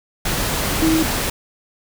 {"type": "tone in noise", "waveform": "sine", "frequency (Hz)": 320, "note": "D#4", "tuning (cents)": 49, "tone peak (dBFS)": -14, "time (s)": [0.82, 1.03], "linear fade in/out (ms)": 5, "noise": "pink", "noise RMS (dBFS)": -21, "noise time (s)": [0.25, 1.3], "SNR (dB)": 4, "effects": []}